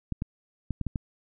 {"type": "clicks", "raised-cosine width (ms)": 5, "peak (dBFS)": -17, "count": 6, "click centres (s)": [0.123, 0.221, 0.707, 0.813, 0.867, 0.958], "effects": []}